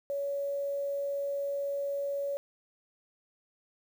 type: tone with quantisation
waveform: sine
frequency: 562 Hz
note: C#5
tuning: 24 cents sharp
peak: -30 dBFS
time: 0.1-2.37 s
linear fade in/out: 0 ms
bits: 9
effects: none